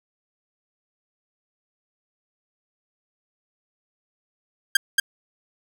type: tone with echo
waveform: sawtooth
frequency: 1600 Hz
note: G6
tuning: 35 cents sharp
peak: -9 dBFS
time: 4.75-4.77 s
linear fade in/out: 5 ms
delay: 230 ms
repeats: 1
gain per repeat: -2 dB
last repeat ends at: 5 s
effects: none